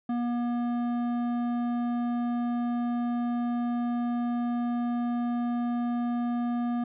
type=tone with hard clipping; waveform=triangle; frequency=240 Hz; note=B3; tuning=49 cents flat; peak=-28 dBFS; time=0.09-6.84 s; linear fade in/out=5 ms; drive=14 dB; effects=resampled to 8000 Hz